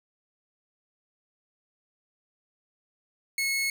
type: tone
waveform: sawtooth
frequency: 2185 Hz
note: C#7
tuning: 26 cents flat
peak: -22 dBFS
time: 3.38-3.7 s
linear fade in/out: 2 ms
effects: none